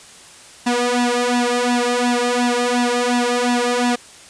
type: tone with flanger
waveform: sawtooth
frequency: 243.7 Hz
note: B3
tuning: 23 cents flat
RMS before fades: -18 dBFS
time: 0.66-3.96 s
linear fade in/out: 10 ms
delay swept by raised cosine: 1.1 to 2.5 ms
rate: 2.8 Hz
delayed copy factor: +0.9
effects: white hiss -42 dBFS RMS until 4.29 s + resampled to 22050 Hz